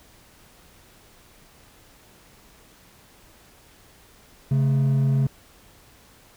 triangle tone pair together, 136.5 / 218.1 Hz, C#3 / A3, -26 / -15 cents, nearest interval minor sixth, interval 811 cents, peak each -15 / -26 dBFS, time 4.51-5.27 s, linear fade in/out 5 ms, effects tanh soft clip ceiling -11 dBFS + pink hiss -53 dBFS RMS until 6.36 s

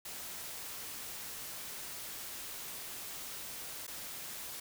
white noise with dropouts, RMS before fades -44 dBFS, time 0.05-4.6 s, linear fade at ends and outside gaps 5 ms, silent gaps 3.868-3.877 s, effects none

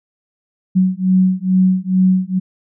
sine beating tone pair, 185 / 187.3 Hz, F#3 / F#3, 0 / +21 cents, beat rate 2.3 Hz, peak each -14 dBFS, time 0.75-2.4 s, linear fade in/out 20 ms, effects none

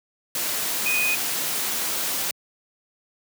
sine tone in noise, 2489 Hz, D#7, in tune, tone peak -21 dBFS, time 0.86-1.15 s, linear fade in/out 2 ms, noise white, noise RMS -26 dBFS, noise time 0.35-2.31 s, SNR +2 dB, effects high-pass 150 Hz 12 dB/octave

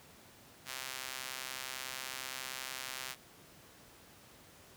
sawtooth tone with high-pass filter, 130.81 Hz, C3, in tune, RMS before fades -43 dBFS, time 0.65-3.16 s, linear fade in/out 50 ms, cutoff 1700 Hz, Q 0.56, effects pink hiss -58 dBFS RMS until 4.76 s + high-pass 80 Hz 12 dB/octave

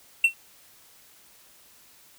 triangle tone with exponential decay, 2711 Hz, E7, 48 cents sharp, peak -10 dBFS, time 0.24-0.34 s, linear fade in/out 5 ms, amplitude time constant 21 ms, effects white hiss -55 dBFS RMS until 2.18 s

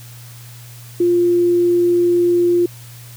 sine tone, 349.2 Hz, F4, in tune, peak -11 dBFS, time 1-2.66 s, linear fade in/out 5 ms, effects added 119 Hz sine -36 dBFS peak until 3.16 s + white hiss -42 dBFS RMS until 3.16 s

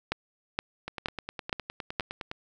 two click trains, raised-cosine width 0.3 ms, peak -19 / -11 dBFS, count 15 / 5, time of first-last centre 0.88-2.314 / 0.12-1.998 s, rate 9.76 / 2.13 Hz, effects none

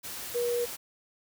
sine tone in noise, 480 Hz, B4, 49 cents flat, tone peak -26 dBFS, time 0.34-0.66 s, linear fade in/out 20 ms, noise white, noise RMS -39 dBFS, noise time 0.03-0.77 s, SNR +10 dB, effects none

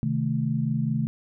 sine chord, A diminished, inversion first, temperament equal, 130.81 / 155.56 / 220 Hz, C3 / Eb3 / A3, 0 / 0 / 0 cents, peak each -27 dBFS, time 0.03-1.07 s, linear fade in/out 0 ms, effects none

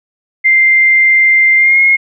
sine tone with pitch glide, 2093 to 2153 Hz, C7 to C7, 0 to +49 cents, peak -5 dBFS, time 0.44-1.97 s, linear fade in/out 20 ms, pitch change +49 cents, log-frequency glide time 1.57-1.8 s, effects none

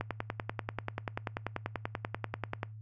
click train, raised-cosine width 0.5 ms, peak -18 dBFS, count 28, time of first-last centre 0.01-2.631 s, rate 10.3 Hz, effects noise-tail reverb RT60 0.3 s tail -24 dB re dry + added 108 Hz sine -44 dBFS peak until 2.81 s

